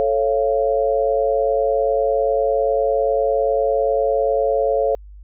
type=chord; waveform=sine; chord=A augmented; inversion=none; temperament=just; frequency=440 / 550 / 687.5 Hz; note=A4 / C#5 / E#5; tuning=0 / -14 / -27 cents; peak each=-20 / -18 / -22 dBFS; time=0-4.95 s; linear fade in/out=0 ms; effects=added 50 Hz sine -37 dBFS peak until 5.23 s